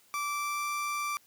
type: tone with pitch glide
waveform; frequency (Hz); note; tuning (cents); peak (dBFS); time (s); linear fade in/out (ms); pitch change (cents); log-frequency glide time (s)
30% pulse; 1165 to 1173.1; D6 to D6; -14 to -2; -28; 0.14-1.17; 0; +12; 0.26-0.7
effects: white hiss -63 dBFS RMS until 1.26 s + high-pass 60 Hz 12 dB/octave